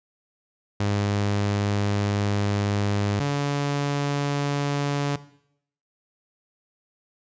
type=tone pair in turn; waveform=sawtooth; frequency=101.9 / 142.87 Hz; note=G#2 / D3; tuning=-32 / -47 cents; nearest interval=tritone; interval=585 cents; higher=second; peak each=-18 dBFS; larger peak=neither; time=0.8-3.2 / 3.2-5.16 s; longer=first; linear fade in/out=5 ms; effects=noise-tail reverb RT60 0.7 s tail -17 dB re dry + resampled to 16000 Hz